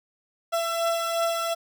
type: beating tone pair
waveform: 30% pulse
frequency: 670 / 672.8 Hz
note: E5 / E5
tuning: +28 / +35 cents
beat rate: 2.8 Hz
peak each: -22 / -28 dBFS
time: 0.52-1.55 s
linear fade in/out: 20 ms
effects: none